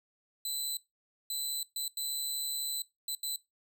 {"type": "tone bursts at uneven times", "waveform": "15% pulse", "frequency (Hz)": 4014, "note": "B7", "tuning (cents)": 27, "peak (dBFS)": -27, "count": 6, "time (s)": [[0.45, 0.77], [1.3, 1.63], [1.76, 1.88], [1.97, 2.82], [3.08, 3.15], [3.23, 3.36]], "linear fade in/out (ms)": 2, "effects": ["noise-tail reverb RT60 0.2 s tail -20 dB re dry"]}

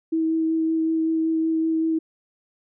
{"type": "tone with vibrato", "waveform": "sine", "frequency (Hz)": 322.3, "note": "E4", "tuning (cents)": -39, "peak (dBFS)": -19, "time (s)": [0.12, 1.99], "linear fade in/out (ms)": 10, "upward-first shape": "sine", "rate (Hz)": 5.3, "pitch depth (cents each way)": 10, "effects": []}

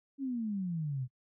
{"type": "exponential sweep", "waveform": "sine", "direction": "down", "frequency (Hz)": [282.1, 123], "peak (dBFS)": -32, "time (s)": [0.18, 1.08], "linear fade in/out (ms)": 50, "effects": ["noise-tail reverb RT60 0.1 s tail -25 dB re dry"]}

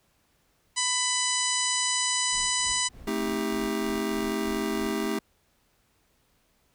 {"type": "harmonic tone", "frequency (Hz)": 997, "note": "B5", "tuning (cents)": 16, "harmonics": [1, 2, 3, 4, 5, 6, 7, 8, 9], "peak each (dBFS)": [-33, -33, -33, -33, -33, -33, -33, -33, -33], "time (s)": [0.76, 2.89], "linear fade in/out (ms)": 20}
{"type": "noise with tremolo", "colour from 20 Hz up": "brown", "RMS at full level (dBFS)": -43, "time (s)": [2.32, 5.07], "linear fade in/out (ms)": 5, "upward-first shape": "sine", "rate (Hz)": 3.3, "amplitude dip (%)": 90}
{"type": "chord", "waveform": "square", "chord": "A half-diminished seventh", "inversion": "none", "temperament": "just", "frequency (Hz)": [220, 264, 316.8, 396], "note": ["A3", "C4", "Eb4", "G4"], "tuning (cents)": [0, 16, 31, 18], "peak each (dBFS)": [-32, -36, -33, -32], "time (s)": [3.07, 5.19], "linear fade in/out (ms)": 5}
{"effects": ["pink hiss -68 dBFS RMS until 6.74 s"]}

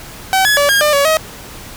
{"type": "tone with pitch steps", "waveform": "sawtooth", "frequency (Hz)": [764, 1693, 574, 1623, 599, 564, 633], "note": ["G5", "G#6", "D5", "G#6", "D5", "C#5", "D#5"], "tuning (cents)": [-45, 33, -40, -40, 34, 30, 30], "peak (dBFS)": -6, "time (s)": [0.33, 1.17], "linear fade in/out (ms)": 0, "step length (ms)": 120, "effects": ["pink hiss -33 dBFS RMS until 1.76 s"]}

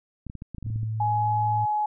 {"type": "clicks", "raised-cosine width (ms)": 5, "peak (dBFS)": -24, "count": 11, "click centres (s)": [0.267, 0.299, 0.353, 0.421, 0.547, 0.583, 0.627, 0.665, 0.702, 0.76, 0.832]}
{"type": "tone", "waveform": "sine", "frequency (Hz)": 110, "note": "A2", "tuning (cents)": 0, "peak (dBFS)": -26, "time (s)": [0.64, 1.66], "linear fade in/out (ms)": 20}
{"type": "tone with pitch glide", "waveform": "sine", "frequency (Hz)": [839, 843.9], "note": ["G#5", "G#5"], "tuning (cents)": [17, 27], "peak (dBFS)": -22, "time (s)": [1, 1.86], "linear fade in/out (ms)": 5, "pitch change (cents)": 10, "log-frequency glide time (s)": [1.19, 1.29]}
{"effects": []}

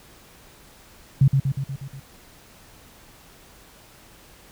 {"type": "tone with echo", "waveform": "sine", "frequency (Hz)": 136.2, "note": "C#3", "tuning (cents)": -30, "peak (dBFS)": -11, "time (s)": [1.21, 1.28], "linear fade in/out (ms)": 5, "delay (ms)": 120, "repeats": 6, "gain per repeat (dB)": -4, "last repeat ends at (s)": 2, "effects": ["pink hiss -50 dBFS RMS until 4.51 s"]}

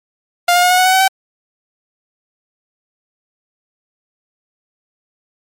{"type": "tone with pitch steps", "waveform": "sawtooth", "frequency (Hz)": [702, 711, 720.1, 729.3, 738.6, 748.1, 757.6, 767.3], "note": ["F5", "F5", "F#5", "F#5", "F#5", "F#5", "F#5", "G5"], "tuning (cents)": [9, 31, -47, -25, -3, 19, 41, -37], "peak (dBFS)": -5, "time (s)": [0.48, 1.08], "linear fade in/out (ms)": 5, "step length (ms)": 75, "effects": ["MP3 64 kbps"]}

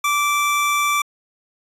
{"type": "tone", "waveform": "25% pulse", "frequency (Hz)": 1167, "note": "D6", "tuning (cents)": -11, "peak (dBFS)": -13, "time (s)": [0.04, 1.02], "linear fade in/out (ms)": 5, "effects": ["resampled to 32000 Hz"]}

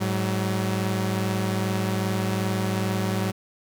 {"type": "tone pair together", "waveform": "sawtooth", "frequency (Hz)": [105.65, 188.8], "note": ["G#2", "F#3"], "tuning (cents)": [30, 35], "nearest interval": "minor seventh", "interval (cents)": 1005, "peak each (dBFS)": -22, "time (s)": [0, 3.32], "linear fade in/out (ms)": 20, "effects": []}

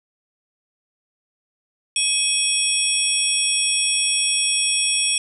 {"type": "tone cluster", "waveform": "sine", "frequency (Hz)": [2519, 3348, 5560, 8010, 9340], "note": ["D#7", "G#7", "F8", "B8", "D9"], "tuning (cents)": [21, 13, -9, 23, -11], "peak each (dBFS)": -24, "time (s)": [1.96, 5.18], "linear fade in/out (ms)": 2, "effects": []}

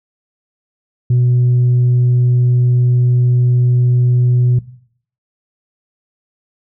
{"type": "tone", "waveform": "sine", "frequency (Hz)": 123.47, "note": "B2", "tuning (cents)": 0, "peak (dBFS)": -7, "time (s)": [1.1, 4.59], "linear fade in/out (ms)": 5, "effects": ["noise-tail reverb RT60 0.6 s tail -18 dB re dry", "tanh soft clip ceiling -7 dBFS"]}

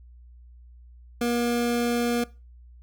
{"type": "tone", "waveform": "25% pulse", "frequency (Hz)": 238.5, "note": "A#3", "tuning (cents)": 40, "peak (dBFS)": -19, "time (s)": [1.21, 2.24], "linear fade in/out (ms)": 5, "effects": ["noise-tail reverb RT60 0.3 s tail -21 dB re dry", "added 60 Hz sine -46 dBFS peak until 2.82 s"]}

